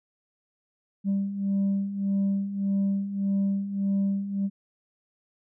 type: beating tone pair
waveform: sine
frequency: 196 / 197.7 Hz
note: G3 / G3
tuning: 0 / +15 cents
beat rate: 1.7 Hz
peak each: -28 / -23 dBFS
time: 1.04-4.5 s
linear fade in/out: 50 ms
effects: tanh soft clip ceiling -20 dBFS